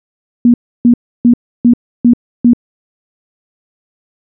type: tone bursts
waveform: sine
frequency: 239.8 Hz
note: A#3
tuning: 49 cents sharp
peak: -3 dBFS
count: 6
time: 0.45-2.534 s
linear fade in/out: 2 ms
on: 89 ms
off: 310 ms
effects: none